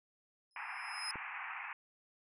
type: tone with exponential growth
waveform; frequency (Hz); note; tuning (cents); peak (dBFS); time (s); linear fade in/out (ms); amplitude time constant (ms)
35% pulse; 5110; D#8; +45; -34; 0.51-1.11; 1; 130
type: band-pass noise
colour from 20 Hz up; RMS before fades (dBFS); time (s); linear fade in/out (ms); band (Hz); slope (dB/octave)
white; -44; 0.56-1.73; 2; 760 to 2600; 96
type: click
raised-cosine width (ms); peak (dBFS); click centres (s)
2; -34; 1.157
effects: none